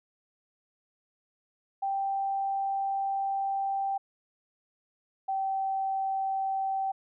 sine tone pair in turn, 784 / 773.7 Hz, G5 / G5, 0 / -23 cents, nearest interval unison, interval 23 cents, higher first, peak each -27 dBFS, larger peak neither, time 1.82-3.98 / 5.28-6.92 s, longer first, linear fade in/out 10 ms, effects none

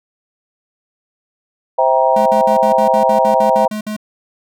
sine chord, C dominant seventh, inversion none, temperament just, 523.3 / 654.1 / 784.9 / 941.9 Hz, C5 / E5 / G5 / Bb5, 0 / -14 / +2 / +18 cents, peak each -15 / -15 / -16 / -15 dBFS, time 1.78-3.68 s, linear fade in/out 10 ms
square tone bursts, 213.2 Hz, G#3, 46 cents sharp, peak -21 dBFS, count 12, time 2.16-3.965 s, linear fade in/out 5 ms, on 100 ms, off 55 ms
effects none

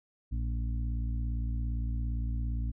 harmonic tone, 57.5 Hz, A#1, 23 cents flat, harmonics 1 / 2 / 4 / 5, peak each -30 / -37 / -44 / -49 dBFS, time 0.31-2.72 s, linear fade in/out 20 ms, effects none

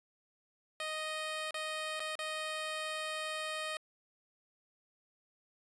10% pulse tone with dropouts, 622.3 Hz, D#5, in tune, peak -28 dBFS, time 0.8-3.77 s, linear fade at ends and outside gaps 1 ms, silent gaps 1.508-1.543 / 1.996-2.002 / 2.154-2.19 s, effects resampled to 22050 Hz

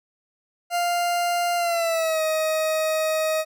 40% pulse tone with pitch glide, 698.5 to 629.5 Hz, F5 to D#5, 0 to +20 cents, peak -20 dBFS, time 0.7-3.45 s, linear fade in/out 50 ms, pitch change -180 cents, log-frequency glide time 1.56-2.22 s, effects none

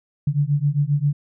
sine beating tone pair, 141.1 / 148.6 Hz, C#3 / D3, +31 / +21 cents, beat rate 7.5 Hz, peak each -20 dBFS, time 0.27-1.13 s, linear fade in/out 5 ms, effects none

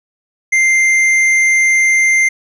sine tone with hard clipping, 2093 Hz, C7, in tune, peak -10 dBFS, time 0.52-2.29 s, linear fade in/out 10 ms, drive 7 dB, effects none

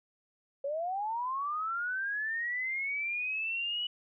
sine linear sweep, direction up, 542 to 2960 Hz, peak -31 dBFS, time 0.64-3.87 s, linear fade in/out 5 ms, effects none

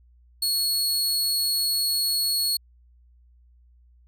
sawtooth tone, 4349 Hz, C#8, 34 cents flat, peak -19 dBFS, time 0.42-2.57 s, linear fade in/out 5 ms, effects added 60 Hz sine -53 dBFS peak until 4.07 s

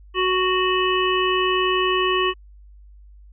harmonic tone, 370.1 Hz, F#4, in tune, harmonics 1 / 3 / 5 / 7 / 8, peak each -21 / -22 / -28 / -28 / -25 dBFS, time 0.14-2.34 s, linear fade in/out 50 ms, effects added 50 Hz sine -43 dBFS peak until 3.32 s

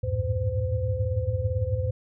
sine tone cluster, 74.7 / 92.2 / 103.4 / 110.4 / 513 Hz, D2 / F#2 / G#2 / A2 / C5, +30 / -6 / -7 / +6 / -34 cents, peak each -32 / -28 / -32 / -29 / -31 dBFS, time 0.03-1.91 s, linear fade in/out 10 ms, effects none

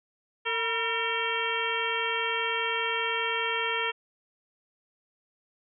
harmonic tone with a mistuned harmonic, 455 Hz, A#4, 42 cents flat, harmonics 1 / 2 / 3 / 4 / 5 / 6 / 7, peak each -34 / -34 / -34 / -34 / -34 / -34 / -34 dBFS, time 0.45-3.92 s, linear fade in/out 20 ms, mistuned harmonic 2, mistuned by +90 cents, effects none

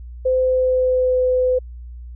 sine tone with pitch glide, 514 to 506.9 Hz, C5 to B4, -31 to +45 cents, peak -14 dBFS, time 0.25-1.59 s, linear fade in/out 10 ms, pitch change -24 cents, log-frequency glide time 0.4-1.19 s, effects added 60 Hz sine -32 dBFS peak until 2.15 s

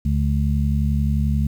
harmonic tone, 71.4 Hz, D2, 48 cents flat, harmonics 1 / 2 / 3, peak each -19 / -22 / -24 dBFS, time 0.05-1.47 s, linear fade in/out 5 ms, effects 8-bit

